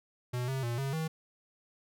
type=tone with pitch steps; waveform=square; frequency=123.7 / 133.4 / 118.6 / 136.4 / 159.6 Hz; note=B2 / C3 / A#2 / C#3 / D#3; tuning=+3 / +34 / +30 / -28 / +44 cents; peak=-32 dBFS; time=0.33-1.08 s; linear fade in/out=10 ms; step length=150 ms; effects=none